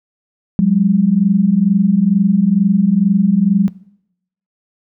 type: tone pair together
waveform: sine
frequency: 181.4 / 203.6 Hz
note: F#3 / G#3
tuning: -34 / -34 cents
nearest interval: major second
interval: 200 cents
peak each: -12 dBFS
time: 0.59-3.68 s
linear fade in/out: 0 ms
effects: noise-tail reverb RT60 0.8 s tail -21 dB re dry